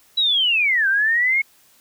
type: linear two-way sweep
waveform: sine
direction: down then up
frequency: 3951 to 1534 to 2198 Hz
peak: -15 dBFS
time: 0.17-1.42 s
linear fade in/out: 10 ms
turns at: 0.88 s
effects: white hiss -55 dBFS RMS until 1.8 s